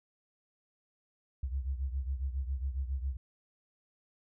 sine beating tone pair, 65.2 / 72.5 Hz, C2 / D2, -5 / -22 cents, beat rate 7.3 Hz, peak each -33 / -38 dBFS, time 1.43-3.17 s, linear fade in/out 5 ms, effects none

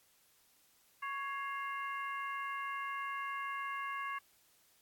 harmonic tone with a mistuned harmonic, 554.4 Hz, C#5, in tune, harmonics 2 / 3 / 4 / 5, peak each -39 / -44 / -45 / -50 dBFS, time 1.02-4.19 s, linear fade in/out 10 ms, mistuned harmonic 4, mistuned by -78 cents, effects white hiss -69 dBFS RMS until 4.81 s + AAC 64 kbps

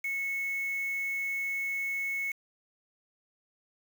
sine tone with quantisation, 2198 Hz, C#7, 15 cents flat, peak -30 dBFS, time 0.04-2.32 s, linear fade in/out 5 ms, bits 7, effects none

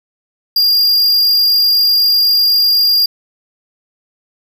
square tone, 4808 Hz, D8, 40 cents sharp, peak -9 dBFS, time 0.56-3.06 s, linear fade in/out 5 ms, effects none

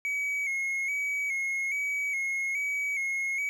triangle tone with vibrato, 2217 Hz, C#7, in tune, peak -26 dBFS, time 0.05-3.49 s, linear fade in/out 0 ms, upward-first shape square, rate 1.2 Hz, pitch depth 43 cents each way, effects none

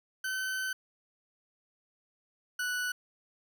40% pulse tone pair in turn, 1526 / 1480 Hz, G6 / F#6, -47 / 0 cents, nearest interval minor second, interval 53 cents, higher first, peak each -31 / -30 dBFS, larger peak second, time 0.24-0.73 / 2.59-2.92 s, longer first, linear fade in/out 5 ms, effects none

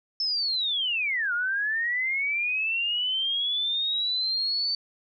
sine linear two-way sweep, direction down then up, 5310 to 1396.9 to 4564 Hz, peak -24 dBFS, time 0.2-4.75 s, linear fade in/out 2 ms, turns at 1.33 s, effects none

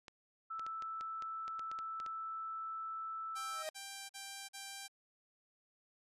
clicks, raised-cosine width 0.2 ms, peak -33 dBFS, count 12, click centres 0.082 / 0.595 / 0.665 / 0.823 / 1.01 / 1.223 / 1.48 / 1.594 / 1.715 / 1.789 / 2.001 / 2.063 s
sine tone, 1318.5 Hz, E6, in tune, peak -40 dBFS, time 0.5-3.63 s, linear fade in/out 10 ms
5% pulse tone bursts, 788 Hz, G5, 9 cents sharp, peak -34 dBFS, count 4, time 3.35-4.882 s, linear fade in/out 20 ms, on 350 ms, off 44 ms
45% pulse tone with exponential growth, 625 Hz, D#5, 8 cents sharp, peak -37 dBFS, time 3.46-3.69 s, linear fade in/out 0 ms, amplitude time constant 48 ms
effects resampled to 32000 Hz

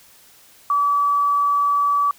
sine tone, 1148 Hz, D6, 40 cents flat, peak -15 dBFS, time 0.7-2.11 s, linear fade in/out 2 ms, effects white hiss -50 dBFS RMS until 2.18 s

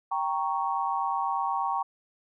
sine chord, G diminished, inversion none, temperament equal, 784 / 932.3 / 1108.7 Hz, G5 / Bb5 / Db6, 0 / 0 / 0 cents, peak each -30 dBFS, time 0.11-1.83 s, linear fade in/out 10 ms, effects none

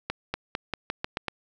accelerating click train, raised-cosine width 0.3 ms, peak -12 dBFS, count 8, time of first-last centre 0.1-1.283 s, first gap 240 ms, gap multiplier 0.88, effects none

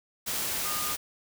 sine tone in noise, 1220 Hz, D#6, 34 cents flat, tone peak -36 dBFS, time 0.64-0.95 s, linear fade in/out 20 ms, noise white, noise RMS -31 dBFS, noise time 0.26-0.97 s, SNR -8 dB, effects none

